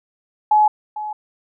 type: tone with echo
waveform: sine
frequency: 849 Hz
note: G#5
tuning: 38 cents sharp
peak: -10 dBFS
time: 0.51-0.68 s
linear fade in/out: 5 ms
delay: 450 ms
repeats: 1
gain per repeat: -14 dB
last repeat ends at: 1.13 s
effects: none